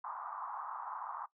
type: band-pass noise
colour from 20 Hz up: white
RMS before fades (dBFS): -43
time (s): 0.04-1.26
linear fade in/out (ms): 5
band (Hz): 830 to 1200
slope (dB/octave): 48
effects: noise-tail reverb RT60 0.1 s tail -17 dB re dry